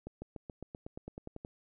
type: accelerating click train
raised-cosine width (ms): 2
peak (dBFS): -29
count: 13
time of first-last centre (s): 0.07-1.449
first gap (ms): 150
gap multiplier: 0.95
effects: none